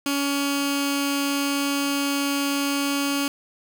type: tone with notch filter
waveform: 15% pulse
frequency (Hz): 281.2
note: C#4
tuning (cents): +25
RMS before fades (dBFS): -24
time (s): 0.06-3.28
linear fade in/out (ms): 2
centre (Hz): 690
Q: 0.57
effects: none